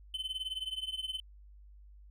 triangle tone with tremolo, 3055 Hz, G7, 45 cents flat, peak -30 dBFS, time 0.14-1.2 s, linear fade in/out 2 ms, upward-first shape triangle, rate 19 Hz, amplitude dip 95%, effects added 50 Hz sine -52 dBFS peak until 2.1 s

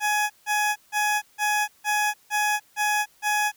20% pulse tone bursts, 839 Hz, G#5, 17 cents sharp, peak -16 dBFS, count 8, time 0-3.52 s, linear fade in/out 50 ms, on 300 ms, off 160 ms, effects white hiss -59 dBFS RMS until 3.56 s

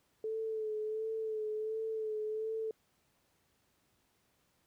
sine tone with vibrato, 436 Hz, A4, 16 cents flat, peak -34 dBFS, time 0.24-2.71 s, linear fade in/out 2 ms, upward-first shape sine, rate 1.4 Hz, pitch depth 31 cents each way, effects pink hiss -74 dBFS RMS until 4.66 s + high-pass 60 Hz 12 dB/octave

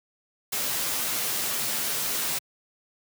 white noise with comb filter, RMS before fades -28 dBFS, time 0.52-2.39 s, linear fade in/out 10 ms, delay 11 ms, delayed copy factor -0.5, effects high-pass 100 Hz 12 dB/octave

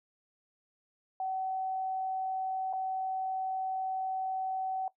sine tone with dropouts, 758 Hz, F#5, 42 cents sharp, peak -31 dBFS, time 1.2-4.88 s, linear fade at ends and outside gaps 2 ms, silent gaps 2.729-2.734 s, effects noise-tail reverb RT60 0.1 s tail -17 dB re dry

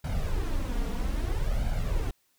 brown noise with flanger, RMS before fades -28 dBFS, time 0.04-2.11 s, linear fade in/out 5 ms, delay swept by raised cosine 1.3 to 4.3 ms, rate 0.61 Hz, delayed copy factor +0.7, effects white hiss -70 dBFS RMS until 2.38 s

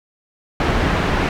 pink low-pass noise, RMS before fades -18 dBFS, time 0.6-1.29 s, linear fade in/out 2 ms, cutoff 2400 Hz, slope 12 dB/octave, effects none

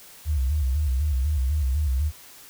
sine tone with vibrato, 70.1 Hz, C#2, 20 cents sharp, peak -20 dBFS, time 0.25-2.12 s, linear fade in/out 50 ms, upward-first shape square, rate 4 Hz, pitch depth 140 cents each way, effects white hiss -47 dBFS RMS until 2.49 s

